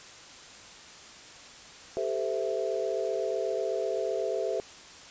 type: chord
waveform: sine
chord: A minor seventh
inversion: third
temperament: equal with one note detuned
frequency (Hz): 392 / 440 / 514.9 / 659.3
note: G4 / A4 / C5 / E5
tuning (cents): 0 / 0 / -28 / 0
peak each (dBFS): -33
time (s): 1.97-4.6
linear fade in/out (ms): 0
effects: white hiss -48 dBFS RMS until 5.1 s + resampled to 16000 Hz